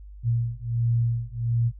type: beating tone pair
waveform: sine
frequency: 116.54 / 117.94 Hz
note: A#2 / A#2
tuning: 0 / +21 cents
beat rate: 1.4 Hz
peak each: -25 dBFS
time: 0.23-1.72 s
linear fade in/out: 50 ms
effects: noise-tail reverb RT60 0.1 s tail -25 dB re dry + added 50 Hz sine -40 dBFS peak until 1.79 s